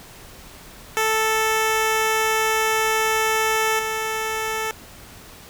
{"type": "tone with level steps", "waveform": "10% pulse", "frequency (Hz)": 440, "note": "A4", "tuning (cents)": 0, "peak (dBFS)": [-10, -15], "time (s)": [0.97, 4.71], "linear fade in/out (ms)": 0, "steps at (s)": 3.79, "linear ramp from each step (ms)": 2, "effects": ["pink hiss -43 dBFS RMS until 5.49 s"]}